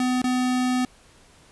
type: tone with dropouts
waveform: square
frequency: 252.1 Hz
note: B3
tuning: 36 cents sharp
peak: -21 dBFS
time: 0-0.85 s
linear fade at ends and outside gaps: 2 ms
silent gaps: 0.218-0.241 s
effects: pink hiss -54 dBFS RMS until 1.51 s + resampled to 24000 Hz

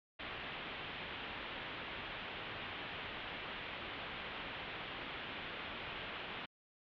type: low-pass noise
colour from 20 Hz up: white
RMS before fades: -45 dBFS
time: 0.19-6.46 s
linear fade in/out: 10 ms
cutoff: 3400 Hz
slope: 48 dB/octave
effects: MP3 96 kbps

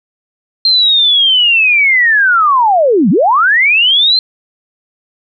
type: linear two-way sweep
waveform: sine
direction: down then up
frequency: 4191 to 158.7 to 4191 Hz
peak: -6 dBFS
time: 0.65-4.19 s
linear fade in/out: 2 ms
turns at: 3.1 s
effects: none

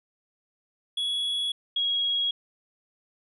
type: tone pair in turn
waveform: triangle / sine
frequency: 3364 / 3306 Hz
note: G#7 / G#7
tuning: +22 / -9 cents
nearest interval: unison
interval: 31 cents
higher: first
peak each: -24 / -23 dBFS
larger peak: second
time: 0.97-1.52 / 1.76-2.31 s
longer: neither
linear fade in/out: 5 ms
effects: resampled to 32000 Hz

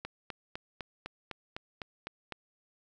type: click train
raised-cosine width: 0.3 ms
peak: -22 dBFS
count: 10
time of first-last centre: 0.05-2.323 s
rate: 3.96 Hz
effects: none

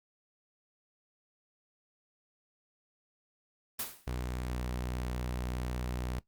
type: noise with exponential decay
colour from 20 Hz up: white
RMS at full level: -32 dBFS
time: 3.79-4.1 s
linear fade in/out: 5 ms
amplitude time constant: 66 ms
type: tone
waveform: sawtooth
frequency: 61.74 Hz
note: B1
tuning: in tune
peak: -30 dBFS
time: 4.07-6.19 s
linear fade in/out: 0 ms
effects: noise-tail reverb RT60 0.1 s tail -17 dB re dry + Opus 24 kbps

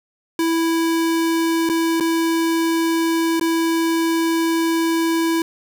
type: tone with dropouts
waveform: square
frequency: 329.6 Hz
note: E4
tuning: in tune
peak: -17 dBFS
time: 0.39-5.42 s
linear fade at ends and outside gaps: 2 ms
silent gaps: 1.691-1.697 / 2-2.007 / 3.397-3.411 s
effects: 8-bit

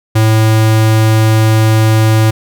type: tone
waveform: square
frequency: 110 Hz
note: A2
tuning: in tune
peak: -7 dBFS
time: 0.15-2.31 s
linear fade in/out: 10 ms
effects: none

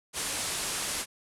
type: low-pass noise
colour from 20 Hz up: white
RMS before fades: -33 dBFS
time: 0.13-1.06 s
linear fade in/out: 50 ms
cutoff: 11000 Hz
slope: 48 dB/octave
effects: none

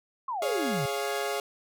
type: exponential sweep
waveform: sine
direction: down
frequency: 1108.7 to 125.8 Hz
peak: -29 dBFS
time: 0.28-0.86 s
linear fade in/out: 5 ms
type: chord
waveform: sawtooth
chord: Db major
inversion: second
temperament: equal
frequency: 415.3 / 554.4 / 698.5 Hz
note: Ab4 / Db5 / F5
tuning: 0 / 0 / 0 cents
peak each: -28 / -30 / -30 dBFS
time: 0.42-1.4 s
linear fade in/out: 2 ms
effects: none

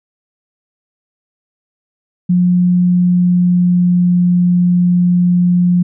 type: tone with pitch glide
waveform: sine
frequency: 178.6 to 177.37 Hz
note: F3 to F3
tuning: +39 to +27 cents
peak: -8 dBFS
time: 2.29-5.83 s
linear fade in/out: 10 ms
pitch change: -12 cents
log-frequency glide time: 2.77-4.22 s
effects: none

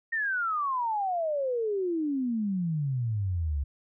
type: exponential sweep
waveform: sine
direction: down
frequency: 1864.7 to 67.4 Hz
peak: -26 dBFS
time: 0.12-3.64 s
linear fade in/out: 10 ms
effects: none

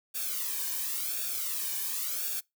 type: noise with flanger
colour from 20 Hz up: blue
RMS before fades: -33 dBFS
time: 0.14-2.41 s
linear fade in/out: 20 ms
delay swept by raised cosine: 0.98 to 1.52 ms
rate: 0.93 Hz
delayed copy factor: -0.95
effects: noise-tail reverb RT60 0.2 s tail -25 dB re dry

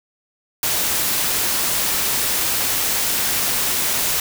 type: noise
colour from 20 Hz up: white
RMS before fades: -20 dBFS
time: 0.63-4.2 s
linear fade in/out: 2 ms
effects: none

